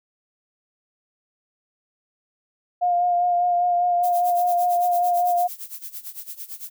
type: tone with vibrato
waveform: sine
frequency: 707 Hz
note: F5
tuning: 21 cents sharp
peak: -17 dBFS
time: 2.81-5.48 s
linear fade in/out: 20 ms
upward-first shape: sine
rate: 5 Hz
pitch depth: 20 cents each way
type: noise with tremolo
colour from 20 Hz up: violet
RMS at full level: -33 dBFS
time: 4.03-6.7 s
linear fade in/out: 10 ms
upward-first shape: sine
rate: 8.9 Hz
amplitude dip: 85%
effects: none